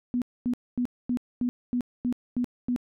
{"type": "tone bursts", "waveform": "sine", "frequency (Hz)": 245.4, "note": "B3", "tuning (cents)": -11, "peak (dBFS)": -23, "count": 9, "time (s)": [0.14, 2.762], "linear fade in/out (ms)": 0, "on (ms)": 78, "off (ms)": 240, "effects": []}